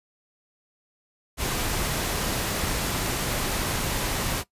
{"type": "noise", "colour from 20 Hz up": "pink", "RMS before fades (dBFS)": -27, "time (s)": [1.37, 4.44], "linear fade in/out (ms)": 50, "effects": ["noise-tail reverb RT60 0.1 s tail -18 dB re dry", "resampled to 32000 Hz"]}